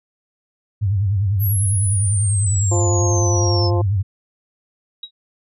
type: tone with vibrato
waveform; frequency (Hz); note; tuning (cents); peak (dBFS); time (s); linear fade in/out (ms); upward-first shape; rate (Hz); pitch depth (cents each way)
sine; 99.5; G2; +26; -15; 0.81-4.03; 20; sine; 10; 130
type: exponential sweep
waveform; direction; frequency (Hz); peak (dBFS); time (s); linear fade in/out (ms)
sine; down; 11830 to 5180; -22; 1.39-3.71; 50
type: harmonic tone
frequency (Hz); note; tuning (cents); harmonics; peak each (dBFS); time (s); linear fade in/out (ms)
174.61; F3; 0; 2 / 3 / 4 / 5 / 6; -22 / -26 / -28 / -30 / -32; 2.71-3.82; 10
type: tone with exponential decay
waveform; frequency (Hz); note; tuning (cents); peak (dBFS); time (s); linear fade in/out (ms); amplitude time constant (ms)
sine; 3823; A#7; +43; -24; 5.03-5.11; 5; 17
effects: none